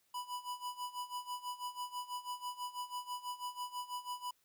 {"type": "tone with tremolo", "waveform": "square", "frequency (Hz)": 987.8, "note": "B5", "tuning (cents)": 0, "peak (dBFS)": -38, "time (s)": [0.14, 4.31], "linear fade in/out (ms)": 5, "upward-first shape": "sine", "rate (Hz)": 6.1, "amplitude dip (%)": 85, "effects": ["white hiss -75 dBFS RMS until 4.44 s"]}